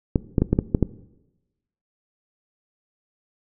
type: clicks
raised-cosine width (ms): 3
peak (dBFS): -4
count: 7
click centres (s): 0.158 / 0.382 / 0.42 / 0.53 / 0.589 / 0.748 / 0.827
effects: noise-tail reverb RT60 1.0 s tail -18 dB re dry